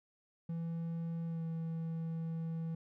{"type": "tone with pitch glide", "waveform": "triangle", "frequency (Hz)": [166.3, 163.63], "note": ["E3", "E3"], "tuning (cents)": [16, -12], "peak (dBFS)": -34, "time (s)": [0.49, 2.75], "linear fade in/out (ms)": 5, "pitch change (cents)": -28, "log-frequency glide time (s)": [1.26, 1.43], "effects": []}